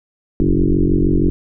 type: tone with frequency modulation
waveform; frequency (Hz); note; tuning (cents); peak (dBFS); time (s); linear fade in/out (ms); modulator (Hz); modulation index
sine; 157.4; D#3; +20; -11; 0.4-1.3; 0; 46.3; 4.5
effects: none